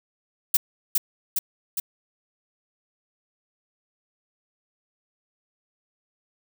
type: noise with echo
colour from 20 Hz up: violet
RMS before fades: -17 dBFS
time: 0.54-0.57 s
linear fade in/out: 5 ms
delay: 410 ms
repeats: 3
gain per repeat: -3 dB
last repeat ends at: 1.8 s
effects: none